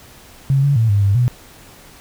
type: tone with pitch steps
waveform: sine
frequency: 136.5 / 141.5 / 113 / 101.3 / 99.3 / 122.9 Hz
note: C#3 / C#3 / A2 / G#2 / G2 / B2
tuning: -26 / +36 / +47 / -43 / +23 / -8 cents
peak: -11 dBFS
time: 0.5-1.28 s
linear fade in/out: 0 ms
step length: 130 ms
effects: pink hiss -43 dBFS RMS until 2 s